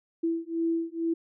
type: beating tone pair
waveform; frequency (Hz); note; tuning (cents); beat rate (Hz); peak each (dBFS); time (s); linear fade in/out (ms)
sine; 330.2 / 332.4; E4 / E4; +3 / +15; 2.2; -29; 0.23-1.14; 10
effects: none